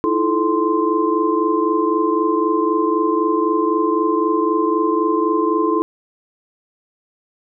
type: tone cluster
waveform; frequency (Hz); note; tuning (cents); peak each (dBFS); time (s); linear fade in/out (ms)
sine; 317.1 / 341 / 433.2 / 1043; D#4 / F4 / A4 / C6; +33 / -41 / -27 / -6; -20; 0.04-5.82; 0
effects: none